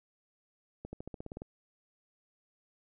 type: accelerating click train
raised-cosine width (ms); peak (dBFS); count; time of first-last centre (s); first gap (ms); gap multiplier
2; -28; 10; 0.85-1.419; 80; 0.94
effects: none